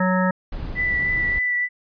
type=harmonic tone; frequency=185 Hz; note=F#3; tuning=in tune; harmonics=1 / 3 / 5 / 7 / 9 / 10; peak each=-19 / -24 / -26 / -27 / -29 / -29 dBFS; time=0-0.31 s; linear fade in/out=5 ms
type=noise; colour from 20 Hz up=brown; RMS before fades=-30 dBFS; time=0.52-1.39 s; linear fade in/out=5 ms
type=tone with vibrato; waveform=sine; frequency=1975.5 Hz; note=B6; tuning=in tune; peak=-19 dBFS; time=0.75-1.69 s; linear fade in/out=50 ms; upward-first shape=triangle; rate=3.4 Hz; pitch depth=18 cents each way
effects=resampled to 11025 Hz